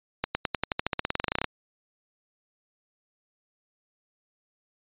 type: accelerating click train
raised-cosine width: 0.3 ms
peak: -9 dBFS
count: 21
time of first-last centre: 0.24-1.443 s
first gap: 110 ms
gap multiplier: 0.93
effects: resampled to 8000 Hz